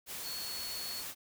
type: tone in noise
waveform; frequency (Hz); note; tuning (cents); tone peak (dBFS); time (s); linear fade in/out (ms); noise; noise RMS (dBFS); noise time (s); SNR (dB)
sine; 4381; C#8; -21; -40; 0.22-1.04; 50; white; -42; 0.06-1.15; -1
effects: none